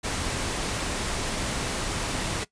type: noise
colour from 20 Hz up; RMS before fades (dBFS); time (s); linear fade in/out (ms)
pink; -29; 0.03-2.45; 20
effects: noise-tail reverb RT60 0.1 s tail -19 dB re dry + resampled to 22050 Hz